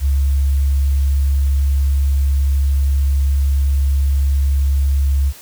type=tone; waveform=sine; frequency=69.3 Hz; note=C#2; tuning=in tune; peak=-11 dBFS; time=0-5.33 s; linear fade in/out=50 ms; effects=tanh soft clip ceiling -7 dBFS + white hiss -40 dBFS RMS until 5.41 s